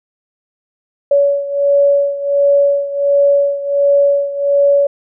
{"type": "beating tone pair", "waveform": "sine", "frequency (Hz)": [565, 566.4], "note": ["C#5", "C#5"], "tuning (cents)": [33, 37], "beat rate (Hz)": 1.4, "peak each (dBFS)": [-11, -15], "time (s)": [1.11, 4.87], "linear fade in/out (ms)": 5, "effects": []}